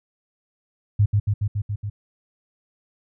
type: tone with echo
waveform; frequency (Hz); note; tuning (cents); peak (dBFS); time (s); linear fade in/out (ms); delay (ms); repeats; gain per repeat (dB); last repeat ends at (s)
sine; 103.1; G#2; -12; -13; 0.99-1.06; 10; 140; 6; -2; 1.9
effects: none